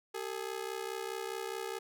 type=ring-modulated tone; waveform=sawtooth; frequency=419.7 Hz; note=G#4; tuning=18 cents sharp; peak=-30 dBFS; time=0.14-1.79 s; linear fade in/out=10 ms; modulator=32.4 Hz; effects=none